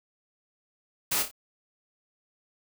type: noise with echo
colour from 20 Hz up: white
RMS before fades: -27 dBFS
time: 1.11-1.23 s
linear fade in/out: 10 ms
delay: 28 ms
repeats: 3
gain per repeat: -7 dB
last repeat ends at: 1.314 s
effects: none